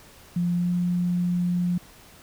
sine tone with pitch glide, 174.61 to 176.84 Hz, F3 to F3, 0 to +22 cents, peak -21 dBFS, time 0.36-1.78 s, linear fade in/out 5 ms, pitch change +22 cents, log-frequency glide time 0.55-0.7 s, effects pink hiss -50 dBFS RMS until 2.22 s

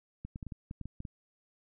clicks, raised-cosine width 5 ms, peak -28 dBFS, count 10, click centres 0.25 / 0.359 / 0.428 / 0.467 / 0.522 / 0.711 / 0.813 / 0.856 / 1.004 / 1.052 s, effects none

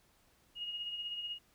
sine tone with tremolo, 2870 Hz, F7, 47 cents sharp, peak -36 dBFS, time 0.55-1.39 s, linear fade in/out 50 ms, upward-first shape sine, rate 16 Hz, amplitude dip 45%, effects pink hiss -69 dBFS RMS until 1.54 s

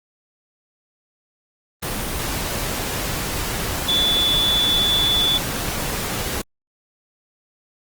sine tone in noise, 3462 Hz, A7, 29 cents flat, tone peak -16 dBFS, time 3.88-5.38 s, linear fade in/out 10 ms, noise pink, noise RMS -25 dBFS, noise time 1.82-6.42 s, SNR +6 dB, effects Opus 24 kbps

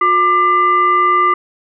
sine tone with frequency modulation, 1189 Hz, D6, 21 cents sharp, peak -9 dBFS, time 0.01-1.34 s, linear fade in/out 5 ms, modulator 829 Hz, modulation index 0.56, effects none

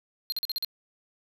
square tone bursts, 4200 Hz, C8, 6 cents sharp, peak -28 dBFS, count 6, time 0.3-0.647 s, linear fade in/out 0 ms, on 22 ms, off 43 ms, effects none

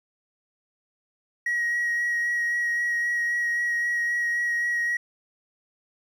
triangle tone with vibrato, 1900 Hz, A#6, 33 cents sharp, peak -20 dBFS, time 1.46-4.97 s, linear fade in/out 5 ms, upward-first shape sine, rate 3.8 Hz, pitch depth 13 cents each way, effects tanh soft clip ceiling -18 dBFS

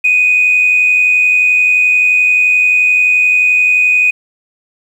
sine tone with amplitude modulation, 2489 Hz, D#7, in tune, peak -4 dBFS, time 0.04-4.11 s, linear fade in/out 10 ms, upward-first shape sine, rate 91.5 Hz, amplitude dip 45%, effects tanh soft clip ceiling -2 dBFS + 7-bit

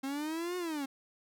45% pulse linear two-way sweep, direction up then down, 264.6 to 365.3 to 264.6 Hz, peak -34 dBFS, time 0.03-0.86 s, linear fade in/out 10 ms, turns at 0.57 s, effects none

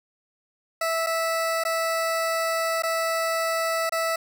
20% pulse tone with dropouts, 656 Hz, E5, 9 cents flat, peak -18 dBFS, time 0.81-4.16 s, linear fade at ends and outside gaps 5 ms, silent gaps 1.064-1.068 / 1.638-1.65 / 2.823-2.834 / 3.895-3.921 s, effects 10-bit

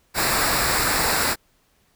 pink noise with comb filter, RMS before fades -21 dBFS, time 0.14-1.36 s, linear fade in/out 50 ms, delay 0.32 ms, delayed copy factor -0.65, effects pink hiss -63 dBFS RMS until 1.95 s

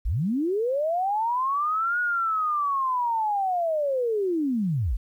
sine linear two-way sweep, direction up then down, 36.71 to 1460 to 36.71 Hz, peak -22 dBFS, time 0.05-4.97 s, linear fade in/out 10 ms, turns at 2 s, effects 10-bit

